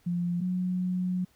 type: tone pair in turn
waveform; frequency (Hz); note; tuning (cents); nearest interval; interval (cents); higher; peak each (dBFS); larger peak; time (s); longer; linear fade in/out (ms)
sine; 174.61 / 182.16; F3 / F#3; 0 / -27; minor second; 73; second; -26; neither; 0.06-0.41 / 0.41-1.25; second; 10
effects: pink hiss -65 dBFS RMS until 1.35 s